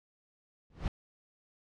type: noise with exponential growth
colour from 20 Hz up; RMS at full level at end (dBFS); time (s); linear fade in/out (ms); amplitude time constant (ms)
brown; -28; 0.7-0.88; 2; 39
effects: low-pass 5000 Hz 12 dB/octave